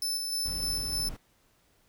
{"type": "tone with tremolo", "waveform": "sawtooth", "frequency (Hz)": 5274, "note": "E8", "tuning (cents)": 0, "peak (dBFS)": -26, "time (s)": [0.02, 1.09], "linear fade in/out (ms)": 2, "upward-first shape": "square", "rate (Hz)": 3.3, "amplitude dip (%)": 30}
{"type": "noise", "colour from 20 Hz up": "brown", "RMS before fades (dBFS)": -38, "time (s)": [0.45, 1.17], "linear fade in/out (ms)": 10}
{"effects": ["pink hiss -67 dBFS RMS until 1.88 s"]}